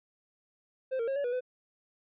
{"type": "tone with pitch steps", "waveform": "triangle", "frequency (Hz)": [522, 460.5, 541, 568, 486.6, 504], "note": ["C5", "A#4", "C#5", "C#5", "B4", "B4"], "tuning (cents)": [-4, -21, -42, 42, -26, 35], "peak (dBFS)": -27, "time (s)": [0.91, 1.408], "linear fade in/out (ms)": 20, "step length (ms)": 83, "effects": ["resampled to 8000 Hz"]}